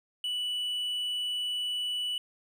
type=tone; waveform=triangle; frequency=2960 Hz; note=F#7; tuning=in tune; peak=-28 dBFS; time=0.24-2.18 s; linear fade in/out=2 ms; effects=none